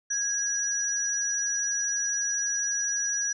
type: tone pair together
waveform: sine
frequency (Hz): 1649 / 5844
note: G#6 / F#8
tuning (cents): -13 / -22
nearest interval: octave + minor seventh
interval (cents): 2191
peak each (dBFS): -33 / -26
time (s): 0.1-3.33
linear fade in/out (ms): 10
effects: none